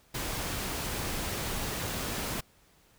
pink noise, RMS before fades -34 dBFS, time 0.14-2.41 s, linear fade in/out 10 ms, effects pink hiss -63 dBFS RMS until 2.98 s

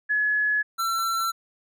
sine / square tone pair in turn, 1698 / 1347.7 Hz, G#6 / E6, +38 / +38 cents, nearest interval major third, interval 400 cents, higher first, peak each -20 / -24 dBFS, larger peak first, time 0.09-0.63 / 0.78-1.32 s, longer neither, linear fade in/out 20 ms, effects none

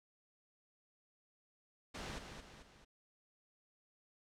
pink noise with echo, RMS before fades -45 dBFS, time 1.94-2.19 s, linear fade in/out 10 ms, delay 220 ms, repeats 3, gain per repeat -6 dB, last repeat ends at 2.85 s, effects low-pass 6000 Hz 12 dB/octave

